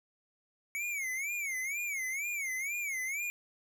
square tone with vibrato, 2217 Hz, C#7, in tune, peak -34 dBFS, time 0.75-3.3 s, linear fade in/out 0 ms, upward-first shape sine, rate 2.1 Hz, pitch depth 160 cents each way, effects none

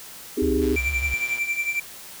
sine chord, Ab major seventh, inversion first, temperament just, 259.6 / 311.5 / 389.3 / 415.3 Hz, C4 / Eb4 / G4 / Ab4, -13 / +2 / -12 / 0 cents, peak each -25 dBFS, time 0.37-0.76 s, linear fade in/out 10 ms
sine tone with vibrato, 69.3 Hz, C#2, in tune, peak -26 dBFS, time 0.42-1.14 s, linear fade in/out 0 ms, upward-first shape square, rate 6.7 Hz, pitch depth 120 cents each way
click train, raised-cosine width 0.2 ms, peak -23 dBFS, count 95, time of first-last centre 0.62-1.384 s, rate 123 Hz
triangle tone with tremolo, 2349 Hz, D7, in tune, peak -18 dBFS, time 0.76-1.8 s, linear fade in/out 5 ms, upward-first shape triangle, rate 11 Hz, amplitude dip 80%
effects white hiss -41 dBFS RMS until 2.2 s

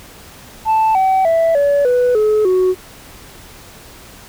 sine tone with pitch steps, 880 / 761.7 / 659.3 / 570.6 / 493.9 / 427.5 / 370 Hz, A5 / G5 / E5 / C#5 / B4 / A4 / F#4, 0 / -50 / 0 / +50 / 0 / -50 / 0 cents, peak -8 dBFS, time 0.65-2.75 s, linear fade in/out 50 ms, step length 300 ms, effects tanh soft clip ceiling -9 dBFS + pink hiss -39 dBFS RMS until 4.28 s

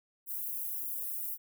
white high-pass noise, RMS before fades -37 dBFS, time 0.26-1.38 s, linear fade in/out 50 ms, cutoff 12000 Hz, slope 24 dB/octave, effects none

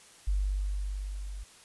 sine tone with level ramp, 49 Hz, G1, in tune, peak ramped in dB -24 to -37 dBFS, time 0.27-1.44 s, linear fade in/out 10 ms, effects white hiss -55 dBFS RMS until 1.64 s + resampled to 24000 Hz

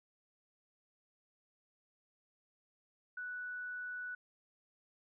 sine tone, 1480 Hz, F#6, in tune, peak -40 dBFS, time 3.17-4.15 s, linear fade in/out 5 ms, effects none

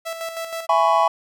sawtooth tone with tremolo, 659.3 Hz, E5, in tune, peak -22 dBFS, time 0.05-0.67 s, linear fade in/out 20 ms, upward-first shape square, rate 6.3 Hz, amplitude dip 50%
triangle chord, C# minor seventh, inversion first, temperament just, 665.2 / 831.5 / 997.9 / 1108.7 Hz, E5 / G#5 / B5 / C#6, +16 / +2 / +18 / 0 cents, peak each -18 dBFS, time 0.69-1.08 s, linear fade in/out 5 ms
effects none

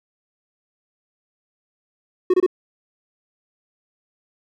triangle tone bursts, 366.5 Hz, F#4, 16 cents flat, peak -10 dBFS, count 3, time 2.3-2.464 s, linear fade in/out 5 ms, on 38 ms, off 25 ms, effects none

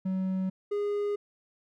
triangle tone pair in turn, 188.3 / 410.7 Hz, F#3 / G#4, +31 / -19 cents, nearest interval octave + major second, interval 1350 cents, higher second, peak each -25 dBFS, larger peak neither, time 0.05-0.5 / 0.71-1.16 s, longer neither, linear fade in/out 10 ms, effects none

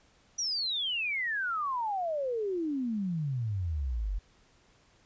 sine exponential sweep, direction down, 5920 to 43.65 Hz, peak -29 dBFS, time 0.38-4.19 s, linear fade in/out 10 ms, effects pink hiss -64 dBFS RMS until 5.05 s + resampled to 16000 Hz

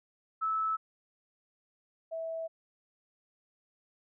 sine tone pair in turn, 1306 / 653 Hz, E6 / E5, -17 / -17 cents, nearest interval octave, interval 1200 cents, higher first, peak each -28 / -34 dBFS, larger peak first, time 0.41-0.77 / 2.11-2.48 s, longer second, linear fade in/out 20 ms, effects none

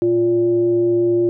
sine tone with frequency modulation, 349.2 Hz, F4, in tune, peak -13 dBFS, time 0.02-1.29 s, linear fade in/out 0 ms, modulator 231 Hz, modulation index 0.34, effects none

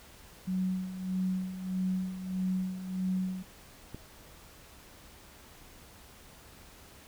sine tone with tremolo, 186.1 Hz, F#3, 10 cents sharp, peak -27 dBFS, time 0.47-3.43 s, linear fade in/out 10 ms, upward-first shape sine, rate 1.6 Hz, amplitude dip 70%
click, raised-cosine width 3 ms, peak -28 dBFS, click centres 3.946 s
effects added 68 Hz sine -62 dBFS peak until 7.07 s + pink hiss -54 dBFS RMS until 7.07 s

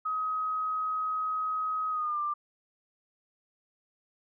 sine tone with pitch glide, 1265 to 1187.1 Hz, D#6 to D6, +28 to +18 cents, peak -28 dBFS, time 0.05-2.34 s, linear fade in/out 10 ms, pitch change -110 cents, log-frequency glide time 1.9-2.2 s, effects none

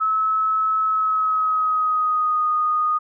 sine tone with pitch glide, 1295 to 1235.8 Hz, E6 to D#6, -31 to -12 cents, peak -17 dBFS, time 0-2.99 s, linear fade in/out 20 ms, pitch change -81 cents, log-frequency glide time 0.81-2.48 s, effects none

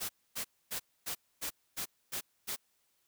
white noise bursts, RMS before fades -37 dBFS, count 8, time 0-2.564 s, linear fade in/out 20 ms, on 93 ms, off 260 ms, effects white hiss -75 dBFS RMS until 3.07 s

